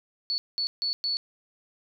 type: tone bursts at uneven times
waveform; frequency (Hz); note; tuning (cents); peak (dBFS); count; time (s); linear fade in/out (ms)
sine; 4435; C#8; 0; -25; 4; 0.3-0.38 / 0.58-0.67 / 0.82-0.93 / 1.04-1.17; 0
effects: none